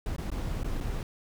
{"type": "noise with dropouts", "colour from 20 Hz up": "brown", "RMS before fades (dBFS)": -32, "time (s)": [0.06, 1.03], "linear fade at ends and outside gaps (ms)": 2, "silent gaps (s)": [[0.164, 0.182], [0.303, 0.316], [0.634, 0.644], [0.804, 0.808]], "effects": []}